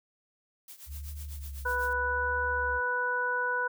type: noise with tremolo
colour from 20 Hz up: blue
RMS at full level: -45 dBFS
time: 0.68-1.93 s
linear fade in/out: 2 ms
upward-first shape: triangle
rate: 8 Hz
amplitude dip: 85%
type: tone with vibrato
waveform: sine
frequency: 70.3 Hz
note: C#2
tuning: 25 cents sharp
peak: -37 dBFS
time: 0.86-2.81 s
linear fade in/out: 50 ms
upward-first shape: sine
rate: 0.82 Hz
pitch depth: 77 cents each way
type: harmonic tone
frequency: 493.9 Hz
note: B4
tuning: in tune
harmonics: 1 / 2 / 3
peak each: -35 / -32 / -29 dBFS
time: 1.65-3.68 s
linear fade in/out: 10 ms
effects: none